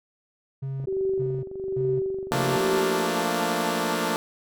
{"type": "tone bursts", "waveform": "triangle", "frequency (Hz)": 135.1, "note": "C#3", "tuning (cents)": -44, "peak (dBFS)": -26, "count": 4, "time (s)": [0.62, 2.57], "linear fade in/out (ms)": 10, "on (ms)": 240, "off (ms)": 330}
{"type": "click train", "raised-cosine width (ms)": 2, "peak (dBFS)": -30, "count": 48, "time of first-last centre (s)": [0.8, 2.775], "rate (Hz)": 23.8}
{"type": "tone with tremolo", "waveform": "sine", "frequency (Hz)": 383.7, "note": "G4", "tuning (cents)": -37, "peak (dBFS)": -21, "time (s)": [0.87, 3.24], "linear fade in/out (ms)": 5, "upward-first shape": "triangle", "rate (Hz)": 1.2, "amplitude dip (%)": 85}
{"type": "chord", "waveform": "10% pulse", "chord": "Bb major seventh", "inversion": "second", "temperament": "equal with one note detuned", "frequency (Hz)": [174.61, 221.4, 233.1, 293.7], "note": ["F3", "A3", "Bb3", "D4"], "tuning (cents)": [0, 11, 0, 0], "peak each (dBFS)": -21, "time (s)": [2.32, 4.16], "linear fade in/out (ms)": 0}
{"effects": []}